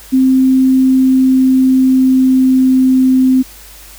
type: tone with pitch glide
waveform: sine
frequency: 261.6 to 259.3 Hz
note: C4 to C4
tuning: 0 to -15 cents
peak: -6 dBFS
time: 0.12-3.43 s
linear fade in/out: 20 ms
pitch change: -15 cents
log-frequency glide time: 0.62-3.3 s
effects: added 50 Hz sine -39 dBFS peak until 3.98 s + white hiss -37 dBFS RMS until 3.98 s